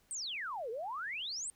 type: exponential two-way sweep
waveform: sine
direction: down then up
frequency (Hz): 8870 to 428.2 to 8870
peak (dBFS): -37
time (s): 0.11-1.5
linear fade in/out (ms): 0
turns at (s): 0.7
effects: pink hiss -70 dBFS RMS until 1.55 s